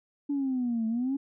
sine exponential two-way sweep, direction down then up, 290 to 220 to 281.7 Hz, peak -25 dBFS, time 0.29-1.17 s, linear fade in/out 10 ms, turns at 0.87 s, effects tanh soft clip ceiling -22 dBFS

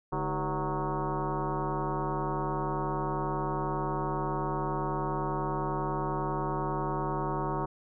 sine tone with frequency modulation, 391.1 Hz, G4, 4 cents flat, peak -28 dBFS, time 0.12-7.66 s, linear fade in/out 10 ms, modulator 178 Hz, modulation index 4.3, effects none

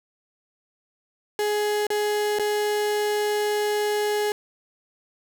35% pulse tone with dropouts, 418.2 Hz, G#4, 12 cents sharp, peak -20 dBFS, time 1.39-4.32 s, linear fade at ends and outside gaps 1 ms, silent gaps 1.868-1.903 / 2.387-2.395 s, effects none

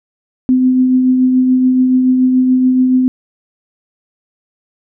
sine tone with tremolo, 255.8 Hz, C4, 39 cents flat, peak -6 dBFS, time 0.49-3.08 s, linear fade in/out 0 ms, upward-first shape triangle, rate 7 Hz, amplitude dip 35%, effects none

